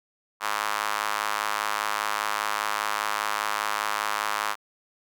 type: tone with high-pass filter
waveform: square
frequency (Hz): 52.5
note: G#1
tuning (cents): +19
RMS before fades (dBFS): -28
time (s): 0.4-4.56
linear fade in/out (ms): 50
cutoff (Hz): 1100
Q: 2.3
effects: none